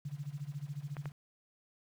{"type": "tone with tremolo", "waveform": "sine", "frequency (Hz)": 143.7, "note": "D3", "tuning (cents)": -37, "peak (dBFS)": -35, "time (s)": [0.05, 1.12], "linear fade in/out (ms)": 5, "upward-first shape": "sine", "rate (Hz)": 14, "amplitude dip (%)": 90}
{"type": "clicks", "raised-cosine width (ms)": 0.5, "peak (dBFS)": -29, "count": 2, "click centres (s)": [0.968, 1.057]}
{"effects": ["10-bit"]}